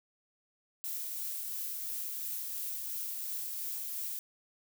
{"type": "noise with tremolo", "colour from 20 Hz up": "violet", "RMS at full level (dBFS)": -37, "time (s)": [0.84, 4.19], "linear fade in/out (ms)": 0, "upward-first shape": "triangle", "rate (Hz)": 2.9, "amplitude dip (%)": 25, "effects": []}